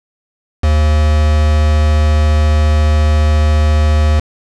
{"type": "tone with quantisation", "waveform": "triangle", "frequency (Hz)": 76.2, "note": "D#2", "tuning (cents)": -36, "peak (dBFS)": -6, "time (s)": [0.63, 4.2], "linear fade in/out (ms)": 10, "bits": 3, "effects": ["low-pass 6000 Hz 12 dB/octave"]}